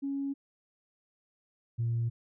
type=tone pair in turn; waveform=sine; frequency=277.2 / 116.55 Hz; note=C#4 / A#2; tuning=0 / 0 cents; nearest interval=octave + minor third; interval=1500 cents; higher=first; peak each=-30 / -26 dBFS; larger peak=second; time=0.02-0.34 / 1.78-2.1 s; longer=neither; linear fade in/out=20 ms; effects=tanh soft clip ceiling -24 dBFS